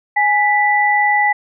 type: tone pair together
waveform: sine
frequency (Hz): 831.1 / 1975.5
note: G#5 / B6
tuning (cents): +1 / 0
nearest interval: octave + minor third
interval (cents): 1499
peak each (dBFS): -14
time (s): 0.16-1.33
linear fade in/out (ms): 10
effects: none